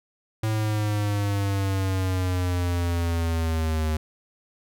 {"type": "exponential sweep", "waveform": "square", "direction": "down", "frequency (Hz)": [110, 77.4], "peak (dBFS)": -23, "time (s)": [0.43, 3.97], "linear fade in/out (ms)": 5, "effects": []}